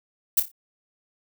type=noise with echo; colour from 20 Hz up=violet; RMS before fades=-18 dBFS; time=0.37-0.4 s; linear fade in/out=5 ms; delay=29 ms; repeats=4; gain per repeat=-9 dB; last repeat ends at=0.516 s; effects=none